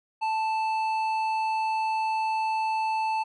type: tone with hard clipping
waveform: sine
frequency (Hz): 880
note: A5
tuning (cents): 0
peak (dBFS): -26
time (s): 0.21-3.24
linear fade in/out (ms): 20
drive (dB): 8
effects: resampled to 22050 Hz